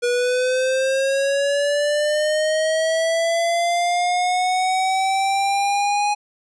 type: linear sweep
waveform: square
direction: up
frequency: 482 to 830.6 Hz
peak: -18 dBFS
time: 0.02-6.15 s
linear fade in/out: 20 ms
effects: resampled to 22050 Hz